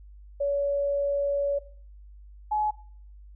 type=tone pair in turn; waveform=sine; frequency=566 / 848.8 Hz; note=C#5 / G#5; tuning=+36 / +38 cents; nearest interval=perfect fifth; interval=702 cents; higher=second; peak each=-23 dBFS; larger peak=neither; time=0.4-1.59 / 2.51-2.71 s; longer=first; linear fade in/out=10 ms; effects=noise-tail reverb RT60 0.5 s tail -18 dB re dry + added 50 Hz sine -45 dBFS peak until 3.35 s